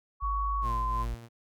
sine tone with pitch glide, 1120 to 1033 Hz, C#6 to C6, +18 to -22 cents, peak -29 dBFS, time 0.2-1.06 s, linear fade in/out 50 ms, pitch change -140 cents, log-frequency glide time 0.61-0.73 s
sine tone, 51.91 Hz, G#1, in tune, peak -30 dBFS, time 0.22-1.15 s, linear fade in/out 10 ms
sawtooth tone with tremolo, 116.54 Hz, A#2, in tune, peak -33 dBFS, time 0.61-1.29 s, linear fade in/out 50 ms, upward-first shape triangle, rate 2.9 Hz, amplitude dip 65%
effects none

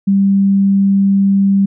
sine tone, 196.7 Hz, G3, 6 cents sharp, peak -8 dBFS, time 0.07-1.66 s, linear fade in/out 10 ms, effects none

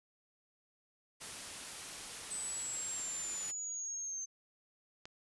white noise, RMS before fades -45 dBFS, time 1.2-3.52 s, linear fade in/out 20 ms
sine exponential sweep, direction down, 8100 to 6272 Hz, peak -38 dBFS, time 2.3-4.26 s, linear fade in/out 20 ms
click, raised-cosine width 0.2 ms, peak -30 dBFS, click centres 5.055 s
effects resampled to 24000 Hz

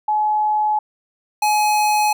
sine / square tone pair in turn, 850 / 844.1 Hz, G#5 / G#5, +40 / +28 cents, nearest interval unison, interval 12 cents, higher first, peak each -15 dBFS, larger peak neither, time 0.08-0.79 / 1.42-2.13 s, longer neither, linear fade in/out 5 ms, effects none

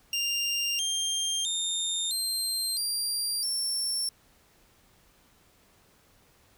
25% pulse tone with pitch steps, 2794 / 3191 / 3644 / 4162 / 4754 / 5429 Hz, F7 / G7 / A#7 / C8 / D8 / F8, 0 / +30 / -40 / -10 / +20 / -50 cents, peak -23 dBFS, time 0.13-4.09 s, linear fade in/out 2 ms, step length 660 ms, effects pink hiss -62 dBFS RMS until 6.57 s

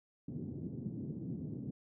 pink band-pass noise, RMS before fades -42 dBFS, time 0.28-1.71 s, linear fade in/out 5 ms, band 120 to 300 Hz, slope 24 dB/octave, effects none

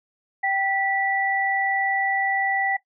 sine tone pair together, 780 / 1960.9 Hz, G5 / B6, -9 / -13 cents, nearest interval octave + major third, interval 1596 cents, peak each -23 / -23 dBFS, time 0.43-2.77 s, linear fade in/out 10 ms, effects noise-tail reverb RT60 0.1 s tail -17 dB re dry

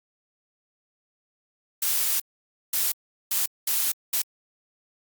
blue noise bursts at uneven times, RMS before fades -24 dBFS, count 5, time 1.82-2.2 / 2.73-2.92 / 3.31-3.46 / 3.67-3.92 / 4.13-4.22 s, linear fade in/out 5 ms, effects Opus 48 kbps

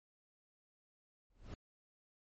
brown noise with exponential growth, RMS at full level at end -39 dBFS, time 1.3-1.54 s, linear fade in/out 2 ms, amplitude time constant 52 ms, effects MP3 32 kbps

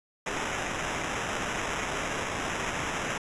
blue noise with sample-and-hold, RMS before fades -32 dBFS, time 0.26-3.18 s, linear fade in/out 5 ms, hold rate 4410 Hz, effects resampled to 22050 Hz

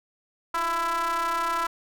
square ring-modulated tone, 164.81 Hz, E3, in tune, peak -22 dBFS, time 0.54-1.67 s, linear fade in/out 5 ms, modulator 1170 Hz, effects none

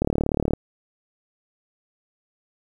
click train, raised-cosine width 2 ms, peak -8 dBFS, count 20, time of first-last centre 0.02-0.535 s, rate 36.9 Hz, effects 8-bit

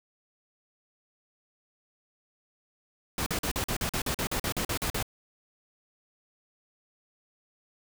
pink noise bursts, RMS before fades -30 dBFS, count 15, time 3.18-5.027 s, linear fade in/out 2 ms, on 83 ms, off 43 ms, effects none

